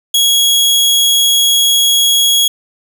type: tone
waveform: sawtooth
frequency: 3322 Hz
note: G#7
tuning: in tune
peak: -5 dBFS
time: 0.14-2.48 s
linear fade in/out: 5 ms
effects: none